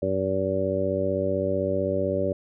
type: harmonic tone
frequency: 95.7 Hz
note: G2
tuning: 41 cents flat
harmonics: 1 / 2 / 3 / 4 / 5 / 6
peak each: -32 / -32 / -32 / -30 / -30 / -26 dBFS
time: 0.02-2.33 s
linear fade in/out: 5 ms
effects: none